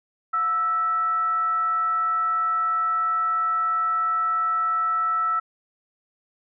sine tone with frequency modulation, 1318.5 Hz, E6, in tune, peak -20 dBFS, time 0.33-5.4 s, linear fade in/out 10 ms, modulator 601 Hz, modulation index 0.21, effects none

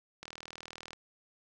click train, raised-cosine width 0.2 ms, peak -25 dBFS, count 29, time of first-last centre 0.23-0.932 s, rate 39.9 Hz, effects none

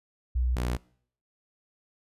sine / sawtooth tone pair in turn, 61.74 / 60.78 Hz, B1 / B1, 0 / -27 cents, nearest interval unison, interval 27 cents, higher first, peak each -23 dBFS, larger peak neither, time 0.35-0.56 / 0.56-0.77 s, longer neither, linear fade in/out 10 ms, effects noise-tail reverb RT60 0.6 s tail -23 dB re dry + resampled to 32000 Hz

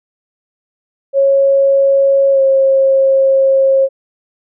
sine tone with pitch glide, 549 to 538.6 Hz, C#5 to C#5, -17 to -50 cents, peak -7 dBFS, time 1.13-3.89 s, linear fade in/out 50 ms, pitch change -33 cents, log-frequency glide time 2.32-2.4 s, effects none

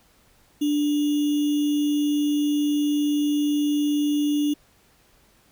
sine tone with sample-and-hold, 293.7 Hz, D4, in tune, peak -19 dBFS, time 0.61-4.54 s, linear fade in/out 10 ms, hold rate 3150 Hz, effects pink hiss -59 dBFS RMS until 5.51 s

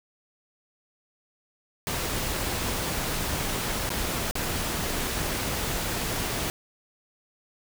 pink noise with dropouts, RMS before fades -29 dBFS, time 1.87-6.5 s, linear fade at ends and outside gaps 0 ms, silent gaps 3.892-3.903 / 4.311-4.354 s, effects none

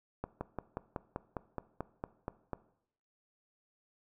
slowing click train, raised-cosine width 1 ms, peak -22 dBFS, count 12, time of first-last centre 0.24-2.533 s, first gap 170 ms, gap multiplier 1.04, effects noise-tail reverb RT60 0.7 s tail -18 dB re dry

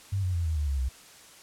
sine tone with pitch steps, 98 / 91.44 / 85.31 / 79.6 / 74.27 / 69.3 / 64.66 Hz, G2 / F#2 / F2 / D#2 / D2 / C#2 / C2, 0 / -20 / -40 / +40 / +20 / 0 / -20 cents, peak -25 dBFS, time 0.12-0.89 s, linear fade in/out 10 ms, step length 110 ms, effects white hiss -51 dBFS RMS until 1.42 s + low-pass 10000 Hz 12 dB/octave

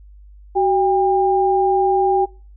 sine tone pair together, 377 / 800 Hz, F#4 / G5, +32 / +35 cents, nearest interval octave + minor second, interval 1303 cents, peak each -16 / -16 dBFS, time 0.55-2.26 s, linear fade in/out 20 ms, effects noise-tail reverb RT60 0.4 s tail -25 dB re dry + added 50 Hz sine -40 dBFS peak until 2.56 s

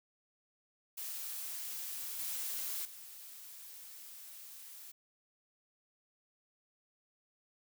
blue noise with level steps, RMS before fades -42 / -39 / -51 dBFS, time 0.97-4.92 s, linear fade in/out 10 ms, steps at 2.19 / 2.85 s, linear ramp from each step 2 ms, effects none

